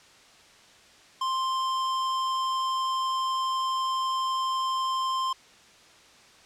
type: tone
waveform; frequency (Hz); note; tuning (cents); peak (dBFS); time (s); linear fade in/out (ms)
square; 1048; C6; +2; -26; 1.21-5.33; 5
effects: white hiss -54 dBFS RMS until 6.45 s + low-pass 6000 Hz 12 dB/octave